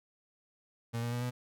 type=tone with pitch steps; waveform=35% pulse; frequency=116.54 / 118.92 / 121.35 / 123.83 Hz; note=A#2 / A#2 / B2 / B2; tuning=0 / +35 / -30 / +5 cents; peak=-31 dBFS; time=0.93-1.31 s; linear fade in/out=20 ms; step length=95 ms; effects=none